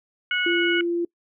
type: harmonic tone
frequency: 732 Hz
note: F#5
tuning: 19 cents flat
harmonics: 2 / 3 / 4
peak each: -24 / -26 / -27 dBFS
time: 0.31-0.81 s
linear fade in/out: 2 ms
type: tone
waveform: sine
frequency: 343.5 Hz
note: F4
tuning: 29 cents flat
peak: -21 dBFS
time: 0.46-1.05 s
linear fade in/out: 5 ms
effects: noise-tail reverb RT60 0.1 s tail -24 dB re dry